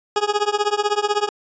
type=tone with tremolo; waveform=20% pulse; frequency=415.3 Hz; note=G#4; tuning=in tune; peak=-9 dBFS; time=0.16-1.29 s; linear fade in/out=2 ms; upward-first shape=triangle; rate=16 Hz; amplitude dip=100%; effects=resampled to 16000 Hz